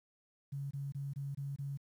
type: tone bursts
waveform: sine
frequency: 139.7 Hz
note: C#3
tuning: 14 cents sharp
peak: -37 dBFS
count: 6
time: 0.52-1.775 s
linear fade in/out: 10 ms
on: 190 ms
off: 23 ms
effects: 11-bit